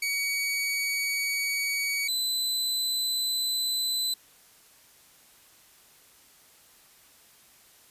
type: tone pair in turn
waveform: sawtooth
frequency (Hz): 2255 / 4018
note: C#7 / B7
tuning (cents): +29 / +29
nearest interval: minor seventh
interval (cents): 1000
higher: second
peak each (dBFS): -23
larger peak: neither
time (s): 0.02-2.08 / 2.08-4.14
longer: neither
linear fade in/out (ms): 5
effects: white hiss -57 dBFS RMS until 7.9 s + resampled to 32000 Hz